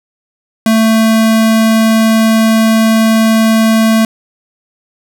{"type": "tone", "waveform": "square", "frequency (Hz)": 222.4, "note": "A3", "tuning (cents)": 19, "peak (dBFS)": -7, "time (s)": [0.66, 4.05], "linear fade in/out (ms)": 2, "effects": []}